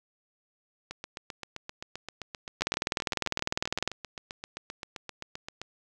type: two click trains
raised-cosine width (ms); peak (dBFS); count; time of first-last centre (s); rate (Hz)
0.2; -20 / -9; 37 / 26; 0.91-5.616 / 2.62-3.876; 7.65 / 19.9
effects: none